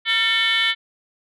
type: tone with frequency modulation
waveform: sine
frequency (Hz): 2637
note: E7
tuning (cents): 0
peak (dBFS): -15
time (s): 0.05-0.75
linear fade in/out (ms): 50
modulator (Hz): 421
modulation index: 2.5
effects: tanh soft clip ceiling -12 dBFS